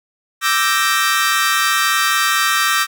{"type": "chord", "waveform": "sawtooth", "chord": "E half-diminished seventh", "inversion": "third", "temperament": "equal", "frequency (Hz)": [1174.7, 1318.5, 1568, 1864.7], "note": ["D6", "E6", "G6", "Bb6"], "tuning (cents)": [0, 0, 0, 0], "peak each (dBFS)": -16, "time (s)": [0.41, 2.87], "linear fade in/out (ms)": 50, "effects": []}